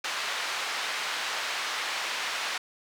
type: band-pass noise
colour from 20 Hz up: pink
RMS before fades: -32 dBFS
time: 0.04-2.58 s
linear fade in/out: 5 ms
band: 1100 to 4700 Hz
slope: 12 dB/octave
effects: none